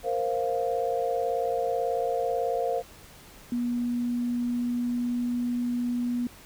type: chord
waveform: sine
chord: Bb suspended second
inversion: none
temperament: just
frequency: 466.2 / 524.4 / 699.2 Hz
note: Bb4 / C5 / F5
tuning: 0 / +4 / +2 cents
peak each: -29 dBFS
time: 0.03-2.83 s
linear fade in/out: 50 ms
type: tone with pitch glide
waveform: sine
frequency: 241.4 to 242.9 Hz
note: B3 to B3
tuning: -39 to -29 cents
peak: -25 dBFS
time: 3.52-6.27 s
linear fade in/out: 2 ms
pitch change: +10 cents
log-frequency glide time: 3.94-5.34 s
effects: pink hiss -50 dBFS RMS until 6.45 s